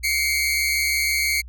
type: tone pair together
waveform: sawtooth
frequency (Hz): 2111 / 2257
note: C7 / C#7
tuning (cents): +15 / +31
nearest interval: minor second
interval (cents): 116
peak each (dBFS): -19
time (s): 0.03-1.42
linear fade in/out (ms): 20
effects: added 60 Hz sine -36 dBFS peak until 1.48 s